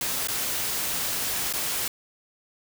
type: noise with dropouts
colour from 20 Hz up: white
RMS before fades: -28 dBFS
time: 0.01-1.88 s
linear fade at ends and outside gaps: 2 ms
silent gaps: 0.273-0.284 / 1.527-1.536 s
effects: none